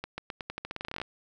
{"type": "accelerating click train", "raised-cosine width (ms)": 0.3, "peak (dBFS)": -19, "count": 18, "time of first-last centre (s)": [0.04, 1.016], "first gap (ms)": 140, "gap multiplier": 0.87, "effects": []}